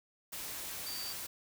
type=tone in noise; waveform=sine; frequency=4626 Hz; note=D8; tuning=27 cents flat; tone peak=-41 dBFS; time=0.86-1.13 s; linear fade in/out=10 ms; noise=white; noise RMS=-42 dBFS; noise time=0.32-1.27 s; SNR=-2 dB; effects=none